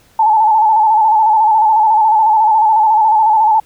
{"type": "tone with vibrato", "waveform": "sine", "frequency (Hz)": 870, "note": "A5", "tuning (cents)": -20, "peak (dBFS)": -7, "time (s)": [0.19, 3.6], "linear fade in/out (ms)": 5, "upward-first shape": "square", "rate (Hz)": 14, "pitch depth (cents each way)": 44, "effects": ["pink hiss -50 dBFS RMS until 3.65 s"]}